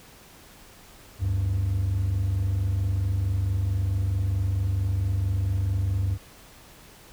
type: tone pair together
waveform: triangle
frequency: 73.19 / 97.7 Hz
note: D2 / G2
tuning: -5 / -5 cents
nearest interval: perfect fourth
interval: 500 cents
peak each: -26 / -20 dBFS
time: 1.19-6.18 s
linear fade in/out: 50 ms
effects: tanh soft clip ceiling -17 dBFS + pink hiss -50 dBFS RMS until 7.12 s